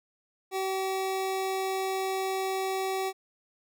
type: tone pair together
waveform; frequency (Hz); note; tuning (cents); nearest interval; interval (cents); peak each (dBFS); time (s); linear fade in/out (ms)
square; 381.2 / 765; G4 / G5; -48 / -42; octave; 1206; -31 / -33; 0.51-3.13; 50
effects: none